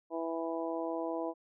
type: harmonic tone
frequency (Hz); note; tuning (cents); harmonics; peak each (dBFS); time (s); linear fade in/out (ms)
164.81; E3; 0; 2 / 3 / 4 / 5 / 6; -37 / -39 / -38 / -44 / -43; 0.1-1.34; 50
effects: none